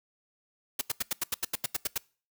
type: noise bursts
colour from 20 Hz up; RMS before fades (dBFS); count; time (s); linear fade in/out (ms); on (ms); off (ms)
white; -29; 12; 0.79-1.979; 5; 23; 83
effects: noise-tail reverb RT60 0.4 s tail -24 dB re dry